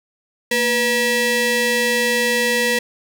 sawtooth ring-modulated tone, 720 Hz, F#5, 47 cents flat, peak -9 dBFS, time 0.51-2.79 s, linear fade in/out 5 ms, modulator 1210 Hz, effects none

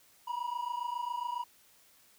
triangle tone pair together, 950.7 / 978 Hz, A#5 / B5, +34 / -17 cents, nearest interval unison, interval 49 cents, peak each -35 / -34 dBFS, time 0.27-1.44 s, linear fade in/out 10 ms, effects white hiss -63 dBFS RMS until 2.18 s

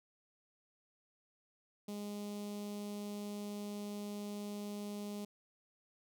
sawtooth tone with notch filter, 205.7 Hz, G#3, 16 cents flat, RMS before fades -43 dBFS, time 1.88-5.25 s, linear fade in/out 5 ms, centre 1600 Hz, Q 0.6, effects none

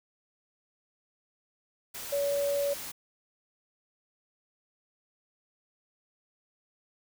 sine tone in noise, 567 Hz, C#5, 39 cents sharp, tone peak -26 dBFS, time 2.12-2.74 s, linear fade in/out 10 ms, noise white, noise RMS -40 dBFS, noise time 1.94-2.92 s, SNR +11 dB, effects none

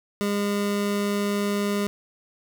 25% pulse tone, 203.6 Hz, G#3, 34 cents flat, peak -19 dBFS, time 0.21-1.87 s, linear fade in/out 0 ms, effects none

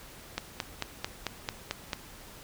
click train, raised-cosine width 0.2 ms, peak -13 dBFS, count 8, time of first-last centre 0.38-1.932 s, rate 4.51 Hz, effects pink hiss -49 dBFS RMS until 2.43 s

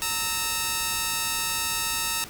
5% pulse tone pair together, 920 / 1300 Hz, A#5 / E6, -23 / -24 cents, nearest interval tritone, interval 599 cents, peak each -16 dBFS, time 0.02-2.24 s, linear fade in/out 0 ms, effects pink hiss -42 dBFS RMS until 2.29 s

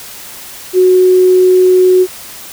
sine tone, 368.2 Hz, F#4, 8 cents flat, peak -4 dBFS, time 0.73-2.07 s, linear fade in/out 50 ms, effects white hiss -30 dBFS RMS until 2.52 s

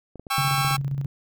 clicks, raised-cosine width 2 ms, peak -26 dBFS, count 7, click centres 0.157 / 0.196 / 0.268 / 0.383 / 0.511 / 0.648 / 0.708 s
sawtooth chord, C# diminished, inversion second, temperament just, 798.3 / 1108.7 / 1330.5 Hz, G5 / C#6 / E6, +31 / 0 / +16 cents, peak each -23 dBFS, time 0.3-0.77 s, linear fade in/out 10 ms
sine tone with tremolo, 138.59 Hz, C#3, in tune, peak -22 dBFS, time 0.38-1.06 s, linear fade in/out 2 ms, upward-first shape square, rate 15 Hz, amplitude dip 50%
effects none

